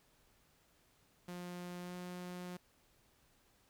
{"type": "tone with pitch glide", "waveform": "sawtooth", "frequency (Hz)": [177.4, 179.15], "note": ["F3", "F3"], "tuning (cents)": [27, 44], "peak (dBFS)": -40, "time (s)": [1.28, 2.57], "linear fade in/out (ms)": 5, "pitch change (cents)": 17, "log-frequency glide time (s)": [1.8, 1.95], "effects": ["pink hiss -71 dBFS RMS until 3.69 s"]}